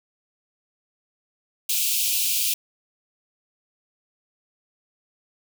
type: high-pass noise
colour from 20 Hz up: white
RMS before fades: -23 dBFS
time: 1.69-2.54 s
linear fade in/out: 5 ms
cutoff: 2400 Hz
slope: 96 dB/octave
effects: none